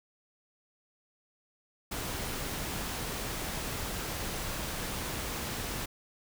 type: noise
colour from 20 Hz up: pink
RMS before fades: -36 dBFS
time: 1.91-5.86 s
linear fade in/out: 10 ms
effects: none